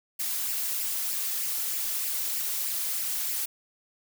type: noise with flanger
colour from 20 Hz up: blue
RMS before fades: -30 dBFS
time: 0.19-3.46 s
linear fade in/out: 10 ms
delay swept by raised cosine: 0.39 to 2.99 ms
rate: 3.2 Hz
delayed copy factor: +0.5
effects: none